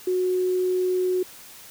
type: tone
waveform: sine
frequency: 366.6 Hz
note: F#4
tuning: 16 cents flat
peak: -20 dBFS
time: 0.07-1.23 s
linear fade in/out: 5 ms
effects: white hiss -45 dBFS RMS until 1.7 s